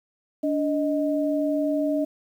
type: tone pair together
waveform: sine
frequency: 290.1 / 622.3 Hz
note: D4 / D#5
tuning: -21 / 0 cents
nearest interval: octave + minor second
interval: 1321 cents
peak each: -23 / -25 dBFS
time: 0.43-2.05 s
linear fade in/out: 10 ms
effects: 9-bit